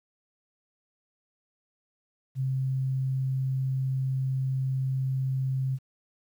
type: tone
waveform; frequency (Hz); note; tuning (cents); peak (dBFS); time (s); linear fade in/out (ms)
sine; 132.2; C3; +18; -25; 2.35-5.79; 50
effects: 10-bit